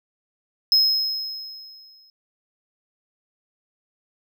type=tone with exponential decay; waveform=triangle; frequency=5140 Hz; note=E8; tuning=45 cents flat; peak=-11 dBFS; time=0.72-2.1 s; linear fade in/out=1 ms; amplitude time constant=300 ms; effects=none